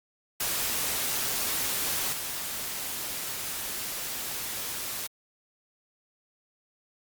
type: noise with level steps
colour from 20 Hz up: white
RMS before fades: -29 / -34 dBFS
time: 0.4-5.07 s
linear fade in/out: 5 ms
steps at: 2.12 s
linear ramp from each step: 10 ms
effects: Opus 48 kbps